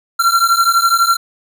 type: beating tone pair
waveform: square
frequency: 1361 / 1373 Hz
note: F6 / F6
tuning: -45 / -30 cents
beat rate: 12 Hz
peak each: -14 dBFS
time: 0.19-1.17 s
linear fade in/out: 10 ms
effects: none

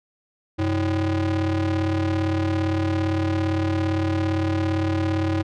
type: ring-modulated tone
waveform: square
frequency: 112.9 Hz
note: A2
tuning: 45 cents sharp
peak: -18 dBFS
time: 0.58-5.43 s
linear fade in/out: 20 ms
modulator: 207 Hz
effects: low-pass 4000 Hz 12 dB/octave

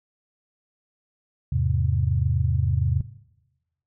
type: chord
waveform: sine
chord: E augmented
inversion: none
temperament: equal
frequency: 82.41 / 103.83 / 130.81 Hz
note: E2 / G#2 / B#2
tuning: 0 / 0 / 0 cents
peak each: -24 / -26 / -23 dBFS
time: 1.52-3.01 s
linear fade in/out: 5 ms
effects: noise-tail reverb RT60 1.0 s tail -18 dB re dry

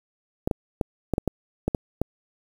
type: clicks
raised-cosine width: 2 ms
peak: -9 dBFS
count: 9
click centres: 0.475 / 0.512 / 0.812 / 1.137 / 1.181 / 1.277 / 1.68 / 1.748 / 2.016 s
effects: 7-bit

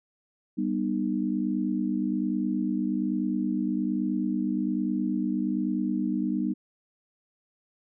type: chord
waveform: sine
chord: G augmented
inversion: none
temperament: just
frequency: 196 / 245 / 306.2 Hz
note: G3 / B3 / D#4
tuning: 0 / -14 / -28 cents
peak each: -29 dBFS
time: 0.57-6.54 s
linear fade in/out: 20 ms
effects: none

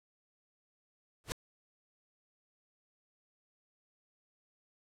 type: noise with exponential growth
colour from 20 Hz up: pink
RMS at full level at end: -31 dBFS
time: 1.24-1.32 s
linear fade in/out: 0 ms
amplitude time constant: 16 ms
effects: low-pass 11000 Hz 12 dB/octave

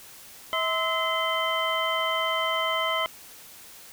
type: tone cluster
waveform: sine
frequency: 646 / 1035 / 1299 / 2052 / 3091 Hz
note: E5 / C6 / E6 / C7 / G7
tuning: -35 / -19 / -26 / -34 / -25 cents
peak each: -30 dBFS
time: 0.53-3.06 s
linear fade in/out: 0 ms
effects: white hiss -47 dBFS RMS until 3.92 s

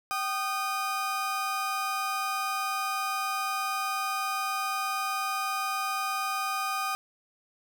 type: tone pair together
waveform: 35% pulse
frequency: 773.6 / 1228 Hz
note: G5 / D#6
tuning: -23 / -23 cents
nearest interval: minor sixth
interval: 800 cents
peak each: -32 / -28 dBFS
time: 0.11-6.95 s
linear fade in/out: 0 ms
effects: none

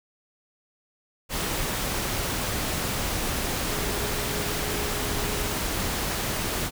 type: tone in noise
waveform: sine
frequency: 415.3 Hz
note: G#4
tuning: in tune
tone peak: -36 dBFS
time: 3.67-5.54 s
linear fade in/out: 50 ms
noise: pink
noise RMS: -28 dBFS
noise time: 1.29-6.71 s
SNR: -11 dB
effects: none

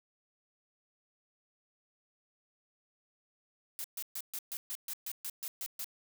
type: noise bursts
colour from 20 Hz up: blue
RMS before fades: -39 dBFS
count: 12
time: 3.79-5.844 s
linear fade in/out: 0 ms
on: 52 ms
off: 130 ms
effects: none

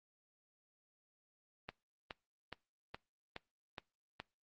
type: click train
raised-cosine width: 0.3 ms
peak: -27 dBFS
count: 7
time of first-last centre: 1.69-4.2 s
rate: 2.39 Hz
effects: noise-tail reverb RT60 0.3 s tail -26 dB re dry + Opus 24 kbps

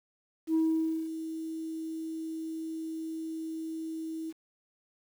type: tone with ADSR envelope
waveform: sine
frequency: 321.3 Hz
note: E4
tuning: 44 cents flat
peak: -21 dBFS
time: 0.47-4.33 s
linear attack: 76 ms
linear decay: 530 ms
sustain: -13 dB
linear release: 36 ms
effects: tanh soft clip ceiling -21 dBFS + 9-bit

